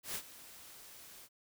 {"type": "noise with ADSR envelope", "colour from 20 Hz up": "white", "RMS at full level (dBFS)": -38, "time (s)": [0.03, 1.29], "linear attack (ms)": 120, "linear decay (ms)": 67, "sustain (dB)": -16, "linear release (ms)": 52, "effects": []}